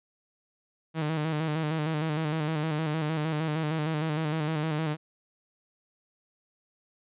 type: tone with vibrato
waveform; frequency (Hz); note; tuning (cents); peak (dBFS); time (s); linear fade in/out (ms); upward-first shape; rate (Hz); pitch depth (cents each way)
sawtooth; 155.56; D#3; 0; -23; 0.94-4.97; 50; square; 6.5; 55
effects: resampled to 8000 Hz